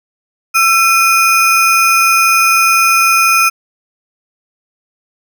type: ring-modulated tone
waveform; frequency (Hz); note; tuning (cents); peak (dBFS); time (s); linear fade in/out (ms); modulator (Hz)
square; 1904; A#6; +36; -5; 0.54-3.5; 20; 563
effects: none